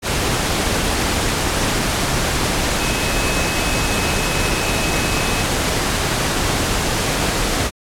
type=tone in noise; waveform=sine; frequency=2564 Hz; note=E7; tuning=49 cents flat; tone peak=-27 dBFS; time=2.77-5.46 s; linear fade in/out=50 ms; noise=pink; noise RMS=-19 dBFS; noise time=0.02-7.71 s; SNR=-11 dB; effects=low-pass 10000 Hz 12 dB/octave + AAC 64 kbps